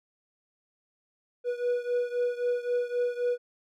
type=beating tone pair; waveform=triangle; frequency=486.2 / 490 Hz; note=B4 / B4; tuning=-27 / -14 cents; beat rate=3.8 Hz; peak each=-26 / -29 dBFS; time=1.44-3.38 s; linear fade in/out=50 ms; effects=none